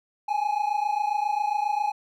triangle tone pair together, 820 / 847.4 Hz, G#5 / G#5, -22 / +35 cents, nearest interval minor second, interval 57 cents, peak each -24 dBFS, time 0.28-1.92 s, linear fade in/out 10 ms, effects none

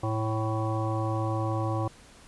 harmonic tone with a mistuned harmonic, 110 Hz, A2, in tune, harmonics 1 / 3 / 5 / 7 / 9 / 10, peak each -28 / -33 / -35 / -36 / -38 / -38 dBFS, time 0.03-1.88 s, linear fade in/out 5 ms, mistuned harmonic 10, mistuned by +28 cents, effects pink hiss -53 dBFS RMS until 2.27 s + resampled to 24000 Hz

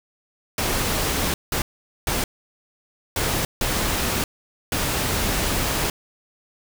pink noise bursts at uneven times, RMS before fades -23 dBFS, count 6, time 0.58-1.34 / 1.52-1.62 / 2.07-2.24 / 3.16-3.45 / 3.61-4.24 / 4.72-5.9 s, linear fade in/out 2 ms, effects none

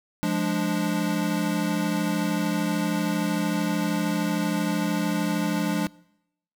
square chord, D diminished, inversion first, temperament equal, 174.61 / 207.7 / 293.7 Hz, F3 / Ab3 / D4, 0 / 0 / 0 cents, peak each -28 dBFS, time 0.23-5.87 s, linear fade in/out 0 ms, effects noise-tail reverb RT60 0.8 s tail -23 dB re dry

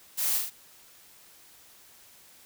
blue noise with echo, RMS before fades -29 dBFS, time 0.17-0.39 s, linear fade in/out 20 ms, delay 38 ms, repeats 3, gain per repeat -3 dB, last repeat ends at 0.504 s, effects white hiss -55 dBFS RMS until 2.45 s

